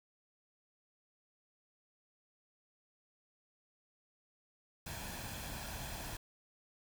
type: noise with comb filter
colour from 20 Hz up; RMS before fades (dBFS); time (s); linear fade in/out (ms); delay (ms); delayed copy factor
pink; -44; 4.86-6.17; 5; 1.2; +0.5
effects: none